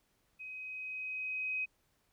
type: tone with level ramp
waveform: sine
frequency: 2524 Hz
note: D#7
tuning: 24 cents sharp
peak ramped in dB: -43 to -32 dBFS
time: 0.39-1.66 s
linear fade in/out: 20 ms
effects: pink hiss -75 dBFS RMS until 2.12 s